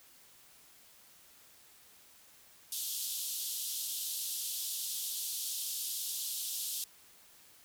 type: band-pass noise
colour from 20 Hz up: white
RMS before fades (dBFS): -38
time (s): 2.72-6.84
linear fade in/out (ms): 2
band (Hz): 3100 to 15000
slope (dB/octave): 48
effects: white hiss -60 dBFS RMS until 7.64 s